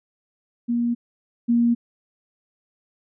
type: tone pair in turn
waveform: sine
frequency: 237.4 / 236.1 Hz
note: A#3 / A#3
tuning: +32 / +22 cents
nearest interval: unison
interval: 10 cents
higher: first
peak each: -19 / -15 dBFS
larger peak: second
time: 0.68-0.95 / 1.48-1.75 s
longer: neither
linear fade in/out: 20 ms
effects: none